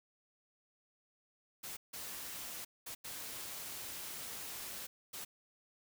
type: noise bursts at uneven times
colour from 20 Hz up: white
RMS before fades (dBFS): -45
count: 5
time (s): 1.63-1.77 / 1.93-2.65 / 2.86-2.95 / 3.04-4.87 / 5.13-5.25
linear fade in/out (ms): 10
effects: none